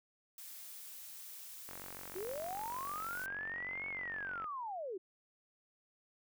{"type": "noise", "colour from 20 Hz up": "blue", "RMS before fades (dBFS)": -50, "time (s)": [0.38, 3.26], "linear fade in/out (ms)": 2}
{"type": "click train", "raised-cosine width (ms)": 0.5, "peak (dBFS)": -33, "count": 129, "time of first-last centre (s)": [1.69, 4.443], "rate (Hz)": 46.5}
{"type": "linear two-way sweep", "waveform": "sine", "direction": "up then down", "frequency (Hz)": [346.5, 2229, 346.5], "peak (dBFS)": -39, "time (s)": [2.15, 4.98], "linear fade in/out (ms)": 10, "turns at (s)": 3.88}
{"effects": []}